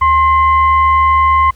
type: tone with frequency modulation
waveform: sine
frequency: 1062 Hz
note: C6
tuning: 25 cents sharp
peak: -7 dBFS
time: 0.01-1.51 s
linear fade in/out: 10 ms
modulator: 987 Hz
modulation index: 0.5
effects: added 62 Hz sine -42 dBFS peak until 1.55 s + pink hiss -50 dBFS RMS until 1.55 s